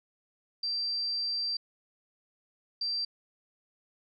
sine tone bursts at uneven times, 4700 Hz, D8, 1 cent sharp, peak -29 dBFS, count 2, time 0.63-1.57 / 2.81-3.05 s, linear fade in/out 5 ms, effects none

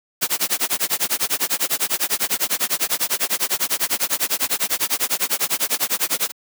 white noise with tremolo, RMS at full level -18 dBFS, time 0.21-6.32 s, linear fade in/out 20 ms, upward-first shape sine, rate 10 Hz, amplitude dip 100%, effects high-pass 200 Hz 12 dB/octave

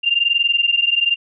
sine tone pair together, 2782 / 2803 Hz, F7 / F7, -7 / +6 cents, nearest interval unison, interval 13 cents, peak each -17 dBFS, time 0.03-1.16 s, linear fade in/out 20 ms, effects none

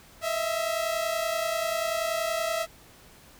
sawtooth tone pair together, 638 / 668.4 Hz, D#5 / E5, +43 / +24 cents, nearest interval minor second, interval 81 cents, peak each -26 / -25 dBFS, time 0.21-2.67 s, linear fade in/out 50 ms, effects pink hiss -53 dBFS RMS until 3.39 s

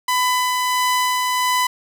sawtooth tone with tremolo, 1001 Hz, B5, 23 cents sharp, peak -12 dBFS, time 0.08-1.67 s, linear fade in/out 5 ms, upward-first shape sine, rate 1.5 Hz, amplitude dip 25%, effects none

